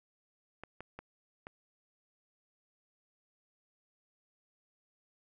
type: clicks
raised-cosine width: 0.5 ms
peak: -29 dBFS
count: 4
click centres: 0.636 / 0.806 / 0.99 / 1.469 s
effects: none